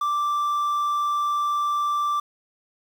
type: tone with quantisation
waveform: triangle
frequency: 1174 Hz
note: D6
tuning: 1 cent flat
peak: -19 dBFS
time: 0.01-2.2 s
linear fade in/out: 5 ms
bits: 8
effects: none